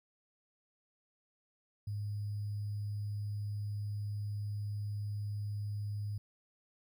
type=tone with sample-and-hold; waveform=sine; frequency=103.3 Hz; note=G#2; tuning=9 cents flat; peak=-35 dBFS; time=1.87-6.18 s; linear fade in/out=5 ms; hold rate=4900 Hz; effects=none